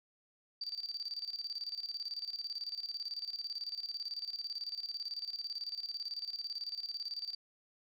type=tone with tremolo; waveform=sine; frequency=4649 Hz; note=D8; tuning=18 cents flat; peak=-36 dBFS; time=0.61-7.35 s; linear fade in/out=5 ms; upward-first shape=square; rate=18 Hz; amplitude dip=75%; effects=none